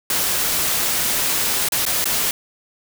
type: noise with dropouts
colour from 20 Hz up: white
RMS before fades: -20 dBFS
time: 0.1-2.31 s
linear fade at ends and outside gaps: 2 ms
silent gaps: 1.687-1.721 / 1.853-1.863 / 2.043-2.055 s
effects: none